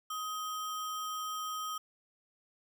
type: tone with sample-and-hold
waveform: sine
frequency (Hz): 1257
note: D#6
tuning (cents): +17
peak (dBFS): -35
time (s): 0.1-1.78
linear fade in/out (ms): 5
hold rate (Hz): 4410
effects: none